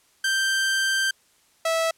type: tone pair in turn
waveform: sawtooth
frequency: 1568 / 653.8 Hz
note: G6 / E5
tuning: 0 / -14 cents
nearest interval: octave + minor third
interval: 1514 cents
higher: first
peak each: -17 dBFS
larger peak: neither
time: 0.24-1.11 / 1.65-1.91 s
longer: first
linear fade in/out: 5 ms
effects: white hiss -61 dBFS RMS until 1.97 s + low-pass 11000 Hz 12 dB/octave